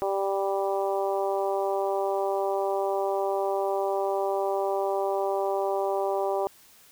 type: harmonic tone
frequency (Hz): 196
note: G3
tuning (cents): 0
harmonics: 2 / 3 / 4 / 5 / 6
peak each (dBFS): -28 / -29 / -30 / -35 / -40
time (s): 0.02-6.47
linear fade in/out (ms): 0
effects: white hiss -55 dBFS RMS until 6.91 s